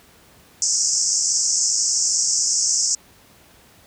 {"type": "band-pass noise", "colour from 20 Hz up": "pink", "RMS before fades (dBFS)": -20, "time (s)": [0.62, 2.95], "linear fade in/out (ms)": 2, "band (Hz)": [5200, 7900], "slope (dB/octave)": 96, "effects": ["pink hiss -51 dBFS RMS until 3.86 s", "high-pass 60 Hz 12 dB/octave"]}